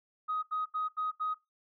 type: tone bursts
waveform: sine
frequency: 1255 Hz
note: D#6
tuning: 15 cents sharp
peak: -29 dBFS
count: 5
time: 0.28-1.346 s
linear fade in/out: 20 ms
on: 150 ms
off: 79 ms
effects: noise-tail reverb RT60 0.2 s tail -18 dB re dry + tanh soft clip ceiling -25 dBFS